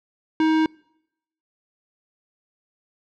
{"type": "tone with tanh clipping", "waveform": "sine", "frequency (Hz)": 316.2, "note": "D#4", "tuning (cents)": 28, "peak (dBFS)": -18, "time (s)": [0.4, 0.66], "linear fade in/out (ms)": 2, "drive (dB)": 18, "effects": ["noise-tail reverb RT60 0.8 s tail -26 dB re dry"]}